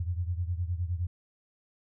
sine beating tone pair, 85.2 / 94.9 Hz, F2 / F#2, -42 / +44 cents, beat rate 9.7 Hz, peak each -30 / -34 dBFS, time 0-1.07 s, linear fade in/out 5 ms, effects none

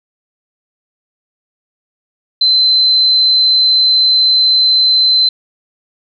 sine tone, 4068 Hz, C8, 50 cents flat, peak -7 dBFS, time 2.41-5.29 s, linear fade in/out 5 ms, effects none

